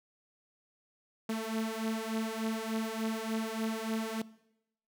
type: beating tone pair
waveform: sawtooth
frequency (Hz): 220 / 223.4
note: A3 / A3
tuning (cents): 0 / +27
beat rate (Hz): 3.4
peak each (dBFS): -33 / -31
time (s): 1.29-4.22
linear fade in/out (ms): 5
effects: noise-tail reverb RT60 0.8 s tail -20 dB re dry